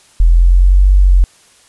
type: linear two-way sweep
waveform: sine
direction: up then down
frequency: 41.2 to 48.29 to 44.04 Hz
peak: -4 dBFS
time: 0.2-1.24 s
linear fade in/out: 0 ms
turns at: 0.93 s
effects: white hiss -47 dBFS RMS until 1.68 s + resampled to 24000 Hz